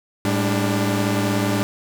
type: tone cluster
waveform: sawtooth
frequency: 108.1 / 199.7 / 293.9 Hz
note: A2 / G3 / D4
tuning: -30 / +32 / +1 cents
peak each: -19 dBFS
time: 0.25-1.63 s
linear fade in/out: 0 ms
effects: 7-bit